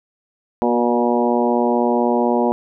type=harmonic tone with a mistuned harmonic; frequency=120 Hz; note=B2; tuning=49 cents flat; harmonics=2 / 3 / 4 / 5 / 6 / 7 / 8; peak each=-19 / -21 / -22 / -23 / -24 / -24 / -25 dBFS; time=0.62-2.52 s; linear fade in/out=0 ms; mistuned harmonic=3; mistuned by=+20 cents; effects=none